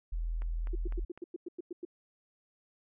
sine tone, 41.31 Hz, E1, 4 cents sharp, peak -31 dBFS, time 0.12-1.05 s, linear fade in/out 10 ms
click train, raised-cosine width 0.5 ms, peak -34 dBFS, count 4, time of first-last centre 0.42-1.176 s, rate 3.97 Hz
sine tone bursts, 349.2 Hz, F4, in tune, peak -36 dBFS, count 10, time 0.73-1.851 s, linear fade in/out 5 ms, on 23 ms, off 99 ms
effects none

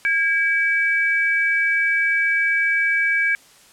sine tone pair together, 1629 / 2294 Hz, G#6 / D7, -34 / -41 cents, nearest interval tritone, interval 593 cents, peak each -19 dBFS, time 0.05-3.35 s, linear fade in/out 0 ms, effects white hiss -50 dBFS RMS until 3.72 s + low-pass 10000 Hz 12 dB/octave

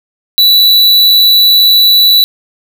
square tone, 3951 Hz, B7, in tune, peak -4 dBFS, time 0.38-2.24 s, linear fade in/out 0 ms, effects none

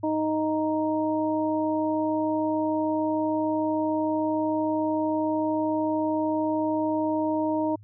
harmonic tone, 311.1 Hz, D#4, in tune, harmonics 1 / 2 / 3, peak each -25 / -28 / -30 dBFS, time 0.03-7.76 s, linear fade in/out 10 ms, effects added 104 Hz sine -46 dBFS peak until 7.83 s

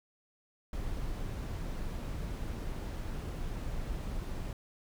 brown noise, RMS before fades -37 dBFS, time 0.73-4.53 s, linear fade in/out 2 ms, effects none

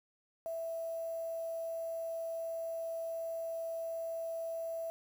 sine tone with quantisation, 659.3 Hz, E5, in tune, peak -36 dBFS, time 0.46-4.9 s, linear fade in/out 0 ms, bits 9, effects none

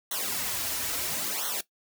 white noise with flanger, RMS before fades -31 dBFS, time 0.11-1.61 s, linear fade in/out 5 ms, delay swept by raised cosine 0.41 to 5.81 ms, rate 0.74 Hz, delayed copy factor -1, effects noise-tail reverb RT60 0.1 s tail -17 dB re dry

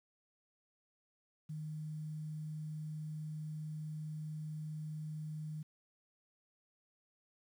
sine tone with quantisation, 154.1 Hz, D#3, 16 cents flat, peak -40 dBFS, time 1.49-5.63 s, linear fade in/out 10 ms, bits 11, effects none

